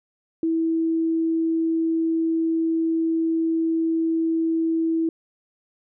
sine tone, 326.4 Hz, E4, 17 cents flat, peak -19 dBFS, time 0.43-5.09 s, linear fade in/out 2 ms, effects none

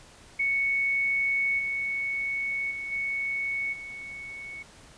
sine tone with level steps, 2217 Hz, C#7, in tune, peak -23 / -27 / -32 / -27 / -37 dBFS, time 0.39-4.63 s, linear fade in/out 10 ms, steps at 1.58 / 2.7 / 2.91 / 3.72 s, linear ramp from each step 20 ms, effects pink hiss -52 dBFS RMS until 4.97 s + resampled to 22050 Hz

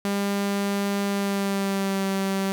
sawtooth tone with pitch glide, 200.2 to 194.05 Hz, G3 to G3, +37 to -17 cents, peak -19 dBFS, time 0.05-2.52 s, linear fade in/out 0 ms, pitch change -54 cents, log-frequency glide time 1.09-2.05 s, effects 8-bit

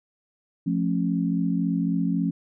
sine chord, F augmented, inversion none, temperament just, 174.61 / 218.3 / 272.8 Hz, F3 / A3 / C#4, 0 / -13 / -28 cents, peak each -24 / -28 / -26 dBFS, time 0.66-2.31 s, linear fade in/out 10 ms, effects none

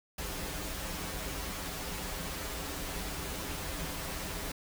pink noise with comb filter, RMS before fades -38 dBFS, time 0.18-4.52 s, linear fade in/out 5 ms, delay 8.6 ms, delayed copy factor -0.85, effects none

